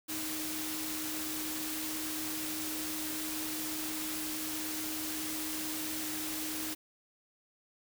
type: tone in noise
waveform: sine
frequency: 311.1 Hz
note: D#4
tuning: in tune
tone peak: -40 dBFS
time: 0.08-6.75 s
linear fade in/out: 20 ms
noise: white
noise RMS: -38 dBFS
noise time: 0.08-6.75 s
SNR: -5 dB
effects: none